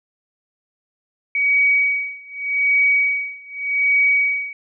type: tone with tremolo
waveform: sine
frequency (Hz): 2262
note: C#7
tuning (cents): +34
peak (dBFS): -12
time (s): 1.35-4.53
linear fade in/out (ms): 2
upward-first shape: sine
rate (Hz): 0.84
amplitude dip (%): 95
effects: none